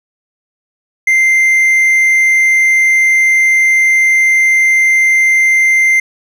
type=tone; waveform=triangle; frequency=2088 Hz; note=C7; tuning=4 cents flat; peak=-5 dBFS; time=1.07-6 s; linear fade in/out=5 ms; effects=none